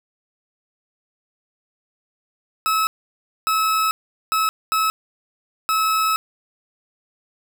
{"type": "tone bursts at uneven times", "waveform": "40% pulse", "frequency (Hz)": 1295, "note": "E6", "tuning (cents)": -31, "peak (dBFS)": -16, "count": 5, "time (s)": [[2.66, 2.87], [3.47, 3.91], [4.32, 4.49], [4.72, 4.9], [5.69, 6.16]], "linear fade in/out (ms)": 0, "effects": []}